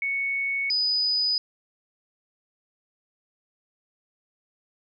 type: tone pair in turn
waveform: sine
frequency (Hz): 2217 / 4977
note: C#7 / D#8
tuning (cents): 0 / 0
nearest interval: octave + major second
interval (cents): 1400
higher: second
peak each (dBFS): -24 / -21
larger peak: second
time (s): 0.02-0.7 / 0.7-1.38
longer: neither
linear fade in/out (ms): 2
effects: none